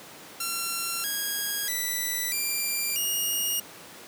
5% pulse tone with pitch steps, 1365 / 1642.1 / 1975.5 / 2377 / 2859 Hz, F6 / G#6 / B6 / D7 / F7, -40 / -20 / 0 / +20 / +40 cents, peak -17 dBFS, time 0.4-3.6 s, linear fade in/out 5 ms, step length 640 ms, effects pink hiss -45 dBFS RMS until 4.07 s + high-pass 200 Hz 12 dB/octave

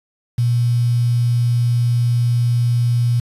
sine tone with quantisation, 120 Hz, B2, 49 cents flat, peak -13 dBFS, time 0.38-3.2 s, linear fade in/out 5 ms, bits 6, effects resampled to 32000 Hz

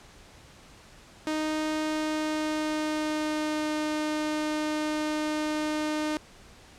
sawtooth tone with pitch glide, 309.7 to 305.4 Hz, D#4 to D#4, -8 to -32 cents, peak -23 dBFS, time 1.27-6.17 s, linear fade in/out 0 ms, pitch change -24 cents, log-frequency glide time 1.82-3.74 s, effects pink hiss -52 dBFS RMS until 6.78 s + low-pass 8000 Hz 12 dB/octave

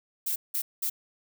violet noise bursts at uneven times, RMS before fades -29 dBFS, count 3, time 0.26-0.36 / 0.54-0.62 / 0.82-0.9 s, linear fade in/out 10 ms, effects none

